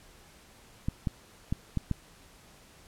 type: clicks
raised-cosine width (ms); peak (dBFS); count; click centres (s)
5; -16; 5; 0.885 / 1.072 / 1.525 / 1.773 / 1.913
effects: pink hiss -56 dBFS RMS until 2.87 s + low-pass 12000 Hz 12 dB/octave